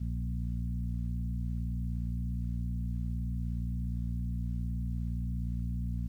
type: harmonic tone with a mistuned harmonic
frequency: 59.4 Hz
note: A#1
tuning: 33 cents sharp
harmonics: 1 / 2 / 3 / 4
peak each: -33 / -37 / -39 / -44 dBFS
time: 0-6.08 s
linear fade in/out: 10 ms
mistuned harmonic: 1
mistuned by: +57 cents
effects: 11-bit